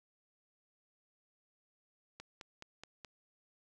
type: click train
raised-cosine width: 0.2 ms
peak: -30 dBFS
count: 5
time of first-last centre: 2.2-3.047 s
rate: 4.72 Hz
effects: none